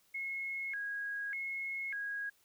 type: tone with vibrato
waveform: sine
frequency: 1890 Hz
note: A#6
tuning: 23 cents sharp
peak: -36 dBFS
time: 0.14-2.3 s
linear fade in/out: 10 ms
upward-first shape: square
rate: 0.84 Hz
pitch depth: 240 cents each way
effects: white hiss -70 dBFS RMS until 2.44 s